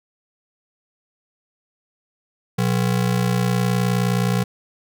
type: ring-modulated tone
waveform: square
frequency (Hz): 152.3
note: D#3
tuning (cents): -37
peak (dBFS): -15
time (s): 2.58-4.44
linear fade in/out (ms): 10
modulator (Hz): 29.7
effects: none

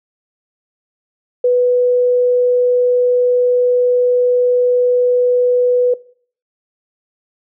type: tone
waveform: sine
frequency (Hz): 493.9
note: B4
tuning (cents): 0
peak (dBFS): -9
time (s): 1.44-5.94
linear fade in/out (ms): 5
effects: noise-tail reverb RT60 0.5 s tail -20 dB re dry

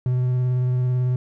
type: tone with vibrato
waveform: triangle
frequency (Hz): 125.8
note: B2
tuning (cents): +32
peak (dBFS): -16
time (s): 0.06-1.16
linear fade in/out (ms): 2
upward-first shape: sine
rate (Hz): 18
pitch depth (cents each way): 15
effects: none

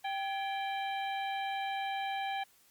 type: harmonic tone with a mistuned harmonic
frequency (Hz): 784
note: G5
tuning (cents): 0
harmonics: 1 / 2 / 3 / 4 / 5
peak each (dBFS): -34 / -43 / -43 / -45 / -50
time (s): 0.04-2.44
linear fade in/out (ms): 10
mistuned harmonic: 2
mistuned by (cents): +130
effects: white hiss -65 dBFS RMS until 2.7 s + Opus 48 kbps

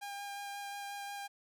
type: tone with vibrato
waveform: sawtooth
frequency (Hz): 805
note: G5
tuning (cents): +46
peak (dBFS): -37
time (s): 0.01-1.28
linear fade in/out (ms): 20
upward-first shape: sine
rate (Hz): 5.6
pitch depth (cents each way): 10
effects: none

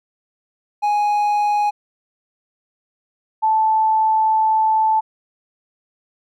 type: tone pair in turn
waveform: triangle / sine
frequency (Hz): 830.6 / 876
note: G#5 / A5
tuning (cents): 0 / -8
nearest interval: minor second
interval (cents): 92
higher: second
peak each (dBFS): -13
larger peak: neither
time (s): 0.82-1.71 / 3.42-5.01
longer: second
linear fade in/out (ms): 20
effects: none

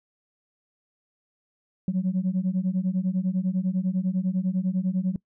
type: beating tone pair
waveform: sine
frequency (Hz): 180.4 / 190.4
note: F#3 / F#3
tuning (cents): -44 / +50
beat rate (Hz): 10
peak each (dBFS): -24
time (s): 1.88-5.16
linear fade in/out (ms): 2
effects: noise-tail reverb RT60 0.1 s tail -23 dB re dry + tanh soft clip ceiling -18 dBFS

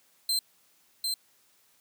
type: tone with echo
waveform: sawtooth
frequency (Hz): 4119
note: C8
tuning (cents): -28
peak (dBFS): -22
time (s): 0.29-0.39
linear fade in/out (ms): 2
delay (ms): 750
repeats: 1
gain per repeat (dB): -3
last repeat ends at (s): 1.14
effects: white hiss -65 dBFS RMS until 1.8 s + high-pass 100 Hz 12 dB/octave

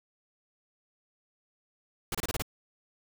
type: noise bursts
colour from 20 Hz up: pink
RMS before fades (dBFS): -32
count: 6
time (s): 2.12-2.422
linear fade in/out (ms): 2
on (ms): 27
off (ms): 28
effects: none

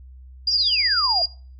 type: tone with tremolo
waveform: sine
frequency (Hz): 4837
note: D#8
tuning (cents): -50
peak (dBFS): -16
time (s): 0.47-1.26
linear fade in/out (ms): 5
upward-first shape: sine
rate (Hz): 16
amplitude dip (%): 45
type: exponential sweep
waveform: sine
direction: down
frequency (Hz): 5680 to 654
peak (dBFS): -23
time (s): 0.51-1.22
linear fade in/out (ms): 2
effects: noise-tail reverb RT60 0.5 s tail -24 dB re dry + added 64 Hz sine -40 dBFS peak until 1.59 s

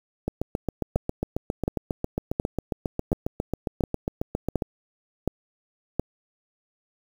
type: two click trains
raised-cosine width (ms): 2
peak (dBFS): -12 / -9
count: 33 / 8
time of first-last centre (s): 0.28-4.622 / 0.96-5.996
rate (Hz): 7.37 / 1.39
effects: 7-bit

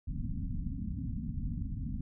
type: low-pass noise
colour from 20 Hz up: pink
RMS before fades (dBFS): -36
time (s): 0.07-2.01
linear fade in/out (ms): 5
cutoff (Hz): 270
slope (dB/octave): 96
effects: none

